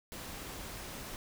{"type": "noise", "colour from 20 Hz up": "pink", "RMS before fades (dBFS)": -44, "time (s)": [0.12, 1.16], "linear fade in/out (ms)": 0, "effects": []}